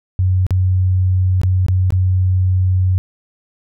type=tone with dropouts; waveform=sine; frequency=92.6 Hz; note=F#2; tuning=2 cents sharp; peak=-11 dBFS; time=0.19-2.98 s; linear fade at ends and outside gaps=0 ms; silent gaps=0.466-0.507 / 1.415-1.434 / 1.664-1.684 / 1.905-1.923 s; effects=none